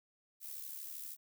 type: noise with amplitude modulation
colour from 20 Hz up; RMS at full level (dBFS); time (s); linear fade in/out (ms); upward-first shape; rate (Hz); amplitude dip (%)
violet; -43; 0.4-1.17; 50; sine; 72.6; 60
effects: none